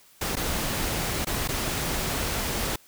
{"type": "noise with dropouts", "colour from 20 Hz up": "pink", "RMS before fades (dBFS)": -28, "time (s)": [0.21, 2.76], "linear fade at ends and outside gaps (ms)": 5, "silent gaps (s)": [[0.356, 0.367], [1.248, 1.268], [1.477, 1.487]], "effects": ["white hiss -56 dBFS RMS until 2.87 s"]}